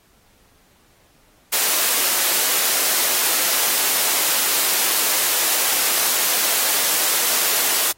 white high-pass noise, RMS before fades -19 dBFS, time 1.52-7.92 s, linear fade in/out 10 ms, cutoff 360 Hz, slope 12 dB/octave, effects pink hiss -57 dBFS RMS until 7.97 s + AAC 48 kbps

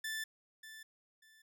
sawtooth tone with echo, 1760 Hz, A6, in tune, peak -34 dBFS, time 0.04-0.24 s, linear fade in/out 5 ms, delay 590 ms, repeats 2, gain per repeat -12 dB, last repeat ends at 1.42 s, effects none

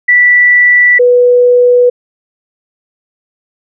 sine tone pair in turn, 1964 / 491 Hz, B6 / B4, -10 / -10 cents, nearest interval 2 octaves, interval 2400 cents, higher first, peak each -3 dBFS, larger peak neither, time 0.08-0.99 / 0.99-1.9 s, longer neither, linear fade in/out 10 ms, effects none

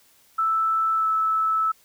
sine tone with pitch glide, 1318.5 to 1307.9 Hz, E6 to E6, 0 to -14 cents, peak -19 dBFS, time 0.38-1.72 s, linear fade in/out 10 ms, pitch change -14 cents, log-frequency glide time 0.95-1.07 s, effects white hiss -58 dBFS RMS until 1.84 s

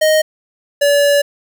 square tone pair in turn, 622.3 / 572.8 Hz, D#5 / D5, 0 / -43 cents, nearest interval minor second, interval 143 cents, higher first, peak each -10 dBFS, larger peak neither, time 0.01-0.22 / 0.81-1.22 s, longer second, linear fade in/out 10 ms, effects none

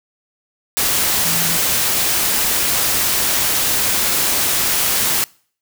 sine tone in noise, 167 Hz, E3, 23 cents sharp, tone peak -27 dBFS, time 1.25-1.57 s, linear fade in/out 0 ms, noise white, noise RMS -17 dBFS, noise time 0.77-5.24 s, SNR -13 dB, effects noise-tail reverb RT60 0.5 s tail -25 dB re dry

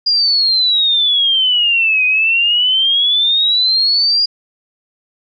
sine exponential two-way sweep, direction down then up, 4868 to 2489 to 4868 Hz, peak -10 dBFS, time 0.06-4.26 s, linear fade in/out 10 ms, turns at 2.05 s, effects none

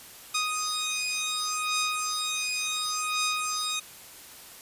10% pulse beating tone pair, 1244.5 / 1245.19 Hz, D#6 / D#6, 0 / +1 cents, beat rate 0.69 Hz, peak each -22 / -22 dBFS, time 0.34-3.8 s, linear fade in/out 10 ms, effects white hiss -47 dBFS RMS until 4.61 s + resampled to 32000 Hz

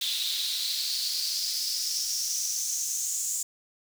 pink noise with high-pass filter sweep, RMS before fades -30 dBFS, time 0.01-3.43 s, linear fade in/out 5 ms, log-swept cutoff 3600 to 7200 Hz, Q 5.8, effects none

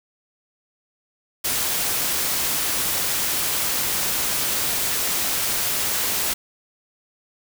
white noise, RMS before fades -23 dBFS, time 1.44-6.34 s, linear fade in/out 10 ms, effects none

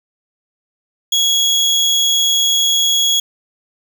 30% pulse tone, 3333 Hz, G#7, 5 cents sharp, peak -9 dBFS, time 1.12-3.2 s, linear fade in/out 5 ms, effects none

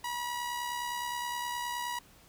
sawtooth tone with amplitude modulation, 967 Hz, B5, 37 cents flat, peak -28 dBFS, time 0.04-1.99 s, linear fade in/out 5 ms, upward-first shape sine, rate 69.6 Hz, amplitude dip 40%, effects pink hiss -59 dBFS RMS until 2.28 s

